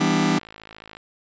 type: chord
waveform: sawtooth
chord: E minor seventh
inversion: none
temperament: just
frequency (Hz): 164.81 / 197.78 / 247.2 / 296.7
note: E3 / G3 / B3 / D4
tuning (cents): 0 / +16 / +2 / +18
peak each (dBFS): -19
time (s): 0-0.39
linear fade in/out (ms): 10
type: click train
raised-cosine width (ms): 0.3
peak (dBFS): -24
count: 42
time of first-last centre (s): 0.21-0.969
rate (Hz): 54
effects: resampled to 16000 Hz